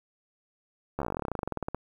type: slowing click train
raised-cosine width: 1 ms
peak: -17 dBFS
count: 25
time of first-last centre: 0.99-1.746 s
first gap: 13 ms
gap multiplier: 1.07
effects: 9-bit